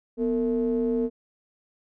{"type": "ring-modulated tone", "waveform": "triangle", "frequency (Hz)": 103.83, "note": "G#2", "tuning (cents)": 0, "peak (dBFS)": -17, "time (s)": [0.17, 1.1], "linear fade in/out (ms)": 50, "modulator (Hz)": 350, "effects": []}